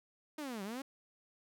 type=linear two-way sweep; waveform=sawtooth; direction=down then up; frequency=314.9 to 187.2 to 280.9 Hz; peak=-36 dBFS; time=0.38-0.82 s; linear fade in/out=5 ms; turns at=0.63 s; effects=none